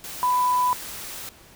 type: tone in noise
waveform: sine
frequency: 995 Hz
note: B5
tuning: 13 cents sharp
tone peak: -18 dBFS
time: 0.23-0.73 s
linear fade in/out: 0 ms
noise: white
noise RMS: -36 dBFS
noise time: 0.04-1.29 s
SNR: +15 dB
effects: pink hiss -50 dBFS RMS until 1.55 s